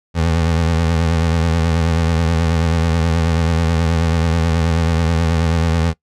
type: tone with vibrato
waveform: 25% pulse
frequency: 82.41 Hz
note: E2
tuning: in tune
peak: -10 dBFS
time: 0.14-5.94 s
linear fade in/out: 50 ms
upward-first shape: triangle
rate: 9.3 Hz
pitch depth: 72 cents each way
effects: noise-tail reverb RT60 0.1 s tail -21 dB re dry + low-pass 7000 Hz 12 dB/octave